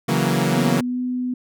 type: chord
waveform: sawtooth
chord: F# dominant seventh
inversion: second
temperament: equal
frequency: 138.59 / 164.81 / 185 / 233.1 Hz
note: C#3 / E3 / F#3 / A#3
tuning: 0 / 0 / 0 / 0 cents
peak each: -19 dBFS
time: 0.08-0.81 s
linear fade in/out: 10 ms
type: tone with pitch glide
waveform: sine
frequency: 246.9 to 250.1 Hz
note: B3 to B3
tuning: 0 to +22 cents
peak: -21 dBFS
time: 0.53-1.34 s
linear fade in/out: 5 ms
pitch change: +22 cents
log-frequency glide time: 0.85-1 s
effects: none